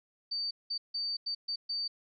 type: tone bursts at uneven times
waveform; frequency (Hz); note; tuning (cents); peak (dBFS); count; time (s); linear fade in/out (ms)
sine; 4600; D8; -37; -31; 6; 0.31-0.51 / 0.7-0.78 / 0.94-1.17 / 1.26-1.35 / 1.48-1.56 / 1.69-1.88; 10
effects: MP3 64 kbps